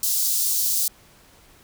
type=high-pass noise; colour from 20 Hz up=white; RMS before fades=-22 dBFS; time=0.03-0.88 s; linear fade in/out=2 ms; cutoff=4500 Hz; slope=24 dB/octave; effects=pink hiss -53 dBFS RMS until 1.63 s